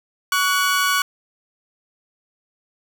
sawtooth tone pair together, 1128 / 1473.5 Hz, C#6 / F#6, +30 / -8 cents, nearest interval perfect fourth, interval 462 cents, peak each -16 dBFS, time 0.32-1.02 s, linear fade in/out 2 ms, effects none

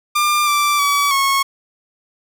sawtooth tone with pitch steps, 1196 / 1173 / 1142 / 1096 Hz, D6 / D6 / D6 / C#6, +31 / -2 / -49 / -20 cents, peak -10 dBFS, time 0.15-1.43 s, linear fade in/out 10 ms, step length 320 ms, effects none

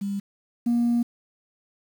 sine tone pair in turn, 199.7 / 237.5 Hz, G3 / A#3, +32 / +33 cents, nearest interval minor third, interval 301 cents, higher second, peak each -25 / -17 dBFS, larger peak second, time 0.01-0.2 / 0.66-1.03 s, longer second, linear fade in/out 10 ms, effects tanh soft clip ceiling -17 dBFS + 8-bit

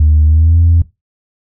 sine tone with pitch glide, 76.5 to 83.91 Hz, D#2 to E2, -29 to +31 cents, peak -4 dBFS, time 0-0.82 s, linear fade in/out 5 ms, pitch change +160 cents, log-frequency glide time 0.26-0.58 s, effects noise-tail reverb RT60 0.2 s tail -18 dB re dry + tanh soft clip ceiling -2 dBFS

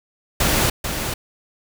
pink noise with echo, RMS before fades -18 dBFS, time 0.4-0.7 s, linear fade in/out 5 ms, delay 440 ms, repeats 1, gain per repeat -7 dB, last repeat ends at 1.14 s, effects none

